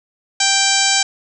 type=harmonic tone; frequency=784 Hz; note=G5; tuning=in tune; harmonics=1 / 2 / 3 / 4 / 5 / 6 / 7 / 8 / 9 / 10; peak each=-22 / -22 / -22 / -22 / -22 / -22 / -22 / -22 / -22 / -22 dBFS; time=0.4-1.03 s; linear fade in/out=5 ms; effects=none